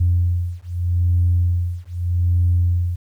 sine beating tone pair, 87.31 / 88.12 Hz, F2 / F2, 0 / +16 cents, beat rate 0.81 Hz, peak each -18 dBFS, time 0-2.96 s, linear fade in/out 10 ms, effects tanh soft clip ceiling -8 dBFS + 9-bit

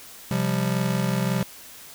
square chord, C suspended fourth, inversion none, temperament just, 130.81 / 174.42 / 196.22 Hz, C3 / F3 / G3, 0 / -2 / +2 cents, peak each -27 dBFS, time 0.31-1.43 s, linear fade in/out 2 ms, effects white hiss -44 dBFS RMS until 1.94 s

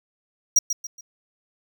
square tone with echo, 5730 Hz, F8, 44 cents sharp, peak -13 dBFS, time 0.56-0.59 s, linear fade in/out 5 ms, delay 140 ms, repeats 3, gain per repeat -9 dB, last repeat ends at 1.01 s, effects none

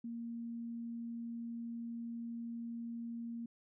sine tone, 233.1 Hz, A#3, in tune, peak -40 dBFS, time 0.04-3.46 s, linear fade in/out 5 ms, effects none

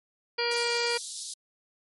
harmonic tone, 473.8 Hz, A#4, 28 cents sharp, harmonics 1 / 2 / 3 / 4 / 5 / 6 / 7 / 9 / 10, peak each -30 / -35 / -36 / -37 / -33 / -40 / -40 / -37 / -32 dBFS, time 0.38-0.98 s, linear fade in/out 10 ms
pink high-pass noise, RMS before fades -37 dBFS, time 0.51-1.34 s, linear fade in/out 5 ms, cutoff 3800 Hz, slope 48 dB/octave
effects MP3 48 kbps

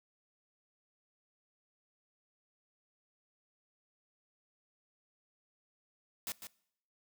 white noise with echo, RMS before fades -39 dBFS, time 6.27-6.32 s, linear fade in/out 0 ms, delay 150 ms, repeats 1, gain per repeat -8 dB, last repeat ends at 6.47 s, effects noise-tail reverb RT60 0.7 s tail -22 dB re dry

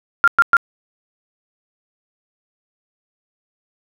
sine tone bursts, 1393 Hz, F6, 5 cents flat, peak -7 dBFS, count 3, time 0.24-0.568 s, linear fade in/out 0 ms, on 36 ms, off 110 ms, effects none

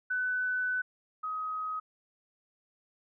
sine tone pair in turn, 1501 / 1262.2 Hz, F#6 / D#6, +24 / +24 cents, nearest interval minor third, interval 300 cents, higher first, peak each -28 / -32 dBFS, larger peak first, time 0.1-0.82 / 1.23-1.8 s, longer first, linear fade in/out 10 ms, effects none

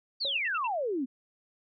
sine exponential sweep, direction down, 4699 to 242.5 Hz, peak -28 dBFS, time 0.2-1.06 s, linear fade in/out 20 ms
sine tone with exponential decay, 554.4 Hz, C#5, in tune, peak -33 dBFS, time 0.25-0.43 s, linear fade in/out 0 ms, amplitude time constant 38 ms
sine tone bursts, 2691 Hz, E7, 35 cents sharp, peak -33 dBFS, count 4, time 0.35-0.674 s, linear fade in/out 5 ms, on 33 ms, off 64 ms
effects none

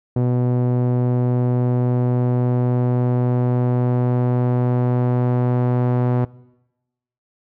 sawtooth tone with low-pass filter sweep, 123.6 Hz, B2, 2 cents sharp, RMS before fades -18 dBFS, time 0.16-6.25 s, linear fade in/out 5 ms, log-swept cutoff 540 to 880 Hz, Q 0.78, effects noise-tail reverb RT60 1.0 s tail -22 dB re dry

